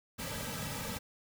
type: noise with comb filter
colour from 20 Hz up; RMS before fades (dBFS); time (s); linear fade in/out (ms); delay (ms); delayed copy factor
pink; -39; 0.18-0.99; 20; 2.8; -0.95
effects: none